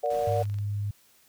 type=chord; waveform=sine; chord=Bb augmented; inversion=none; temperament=just; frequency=466.2 / 582.7 / 728.4 Hz; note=Bb4 / D5 / F#5; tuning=0 / -14 / -27 cents; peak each=-30 / -27 / -29 dBFS; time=0.03-0.43 s; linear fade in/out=10 ms
type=click train; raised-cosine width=0.2 ms; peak=-33 dBFS; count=13; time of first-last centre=0.06-0.586 s; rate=22.8 Hz
type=noise; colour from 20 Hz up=pink; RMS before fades=-46 dBFS; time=0.1-0.45 s; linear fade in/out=10 ms
type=tone; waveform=sine; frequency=102.4 Hz; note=G#2; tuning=24 cents flat; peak=-27 dBFS; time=0.27-0.91 s; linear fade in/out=5 ms
effects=white hiss -61 dBFS RMS until 1.28 s